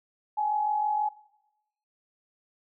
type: tone pair together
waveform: sine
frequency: 800 / 846.3 Hz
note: G5 / G#5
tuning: +35 / +32 cents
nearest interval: minor second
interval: 97 cents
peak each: -34 / -25 dBFS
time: 0.37-1.09 s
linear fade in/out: 10 ms
effects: noise-tail reverb RT60 0.9 s tail -20 dB re dry